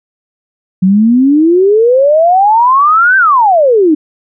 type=exponential two-way sweep; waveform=sine; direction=up then down; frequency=181.3 to 1579 to 291.8 Hz; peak=-4 dBFS; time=0.82-3.95 s; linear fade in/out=10 ms; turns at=3.17 s; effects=none